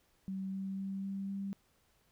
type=tone with pitch steps; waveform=sine; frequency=191.5 / 192.83 / 194.17 / 195.52 / 196.88 Hz; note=G3 / G3 / G3 / G3 / G3; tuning=-40 / -28 / -16 / -4 / +8 cents; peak=-36 dBFS; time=0.28-1.53 s; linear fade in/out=0 ms; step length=250 ms; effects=pink hiss -72 dBFS RMS until 2.11 s